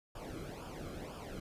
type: noise with flanger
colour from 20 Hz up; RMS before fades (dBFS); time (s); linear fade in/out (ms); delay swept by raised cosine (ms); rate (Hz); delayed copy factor
brown; -45; 0.15-1.4; 5; 0.49 to 1.12; 2; -0.8
effects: resampled to 32000 Hz

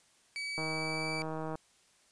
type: tone with pitch glide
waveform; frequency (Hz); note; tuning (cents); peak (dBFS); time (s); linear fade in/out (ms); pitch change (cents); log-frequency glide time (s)
30% pulse; 2282 to 2310; C#7 to D7; +50 to -29; -33; 0.36-1.22; 0; +21; 0.49-1.1
type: click train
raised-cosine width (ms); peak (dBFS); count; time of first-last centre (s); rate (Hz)
1; -25; 155; 0.58-1.555; 158
effects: white hiss -66 dBFS RMS until 2.11 s + resampled to 22050 Hz

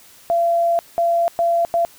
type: tone bursts at uneven times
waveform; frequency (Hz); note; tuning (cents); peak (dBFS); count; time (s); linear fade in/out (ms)
sine; 681; F5; -44; -14; 4; 0.3-0.79 / 0.98-1.28 / 1.39-1.65 / 1.74-1.85; 0
effects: white hiss -47 dBFS RMS until 1.98 s

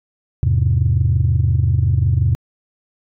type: chord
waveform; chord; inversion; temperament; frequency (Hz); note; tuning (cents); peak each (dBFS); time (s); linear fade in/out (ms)
sine; E augmented; none; just; 82.41 / 103.01 / 128.76; E2 / G#2 / B#2; 0 / -14 / -27; -16; 0.43-2.35; 0
effects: tanh soft clip ceiling -6 dBFS

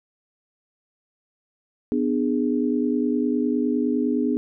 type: chord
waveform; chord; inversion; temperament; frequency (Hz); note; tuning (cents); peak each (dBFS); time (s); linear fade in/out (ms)
sine; G# diminished; first; just; 249.2 / 299 / 415.3; B3 / D4 / G#4; +16 / +31 / 0; -22 / -24 / -27; 1.92-4.37; 0
effects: none

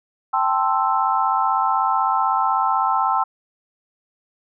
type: chord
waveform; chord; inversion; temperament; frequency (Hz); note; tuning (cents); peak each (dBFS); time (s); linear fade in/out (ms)
sine; A minor seventh; third; equal; 784 / 880 / 1046.5 / 1318.5; G5 / A5 / C6 / E6; 0 / 0 / 0 / 0; -22; 0.33-3.24; 10
effects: none

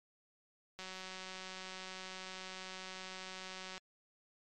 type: click train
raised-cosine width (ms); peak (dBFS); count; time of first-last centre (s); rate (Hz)
0.2; -29; 560; 0.79-3.779; 187
effects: MP3 64 kbps

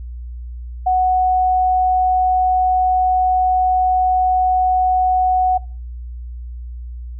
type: tone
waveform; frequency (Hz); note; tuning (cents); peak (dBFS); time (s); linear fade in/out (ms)
sine; 740; F#5; 0; -12; 0.86-5.58; 10
effects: noise-tail reverb RT60 0.4 s tail -23 dB re dry + added 60 Hz sine -27 dBFS peak until 7.19 s

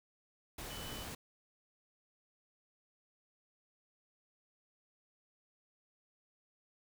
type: tone in noise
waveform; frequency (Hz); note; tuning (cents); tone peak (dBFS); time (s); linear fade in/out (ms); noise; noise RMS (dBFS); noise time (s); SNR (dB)
sine; 3000; F#7; +23; -50; 0.7-1.04; 5; pink; -45; 0.58-1.15; -8
effects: none

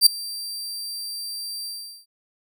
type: tone with ADSR envelope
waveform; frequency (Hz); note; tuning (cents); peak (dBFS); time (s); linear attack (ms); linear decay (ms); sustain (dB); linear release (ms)
sawtooth; 4699; D8; 0; -4; 0.01-2.06; 55; 3; -23; 400
effects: none

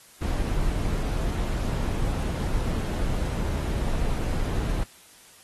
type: noise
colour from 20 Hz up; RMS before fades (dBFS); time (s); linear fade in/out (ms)
brown; -26; 0.21-4.84; 10
effects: white hiss -52 dBFS RMS until 5.43 s + AAC 32 kbps

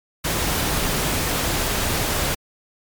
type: noise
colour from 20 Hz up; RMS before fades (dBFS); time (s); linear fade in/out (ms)
pink; -22; 0.24-2.35; 10
effects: MP3 96 kbps

